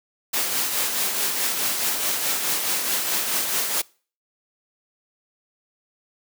white noise with tremolo, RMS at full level -22 dBFS, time 0.33-3.82 s, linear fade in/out 10 ms, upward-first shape triangle, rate 4.7 Hz, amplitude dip 45%, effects noise-tail reverb RT60 0.4 s tail -24 dB re dry + high-pass 200 Hz 12 dB/octave

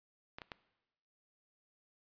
clicks, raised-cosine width 0.3 ms, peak -28 / -29 / -26 dBFS, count 3, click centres 0.385 / 0.418 / 0.518 s, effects noise-tail reverb RT60 1.0 s tail -19 dB re dry + resampled to 11025 Hz

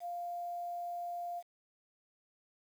sine tone with quantisation, 698.5 Hz, F5, in tune, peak -37 dBFS, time 0-1.43 s, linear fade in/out 50 ms, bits 10, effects none

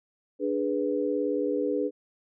sine chord, G# diminished, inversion second, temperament equal, 293.7 / 415.3 / 493.9 Hz, D4 / G#4 / B4, 0 / 0 / 0 cents, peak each -29 dBFS, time 0.39-1.91 s, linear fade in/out 50 ms, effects none

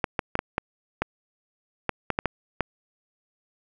clicks, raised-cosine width 0.5 ms, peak -8 dBFS, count 11, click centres 0.042 / 0.192 / 0.354 / 0.391 / 0.581 / 1.02 / 1.893 / 2.103 / 2.189 / 2.257 / 2.607 s, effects none

